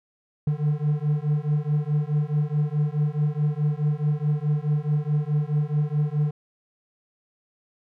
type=beating tone pair; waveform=triangle; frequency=146.83 / 151.53 Hz; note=D3 / D#3; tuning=0 / -45 cents; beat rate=4.7 Hz; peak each=-22 dBFS; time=0.47-6.31 s; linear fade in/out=5 ms; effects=none